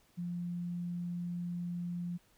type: tone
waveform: sine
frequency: 174.61 Hz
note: F3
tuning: in tune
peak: -35 dBFS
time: 0.17-2.18 s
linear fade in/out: 20 ms
effects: pink hiss -68 dBFS RMS until 2.37 s